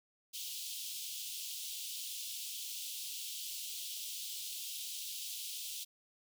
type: high-pass noise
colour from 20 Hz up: pink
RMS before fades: -43 dBFS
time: 0.33-5.85 s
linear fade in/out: 20 ms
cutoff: 2900 Hz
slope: 48 dB/octave
effects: none